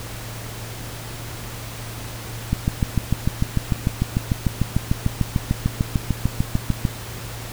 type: click train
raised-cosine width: 5 ms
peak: -6 dBFS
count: 30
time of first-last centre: 2.53-6.852 s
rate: 6.71 Hz
effects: added 114 Hz sine -34 dBFS peak until 7.52 s + pink hiss -35 dBFS RMS until 7.52 s